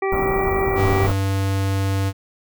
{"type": "harmonic tone", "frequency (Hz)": 387.7, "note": "G4", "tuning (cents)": -19, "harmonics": [1, 2, 3, 5, 6], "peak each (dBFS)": [-20, -26, -29, -30, -32], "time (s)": [0.02, 1.07], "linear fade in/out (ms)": 5}
{"type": "band-stop noise", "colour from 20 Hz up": "pink", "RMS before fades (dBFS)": -24, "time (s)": [0.12, 1.12], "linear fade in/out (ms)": 2, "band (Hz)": [1400, 16000], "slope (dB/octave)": 96}
{"type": "tone", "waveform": "square", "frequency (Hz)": 97.3, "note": "G2", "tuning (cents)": -12, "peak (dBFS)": -19, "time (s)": [0.75, 2.13], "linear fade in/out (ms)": 50}
{"effects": []}